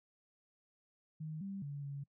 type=tone with pitch steps; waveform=sine; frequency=155.9 / 196.1 / 142.9 / 140.7 Hz; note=D#3 / G3 / D3 / C#3; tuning=+4 / +1 / -47 / +26 cents; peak=-40 dBFS; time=1.2-2.04 s; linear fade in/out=10 ms; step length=210 ms; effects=noise-tail reverb RT60 0.1 s tail -24 dB re dry